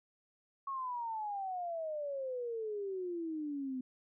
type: exponential sweep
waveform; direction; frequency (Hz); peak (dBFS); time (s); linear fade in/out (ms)
sine; down; 1108.7 to 252.3; -36; 0.67-3.81; 5
effects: none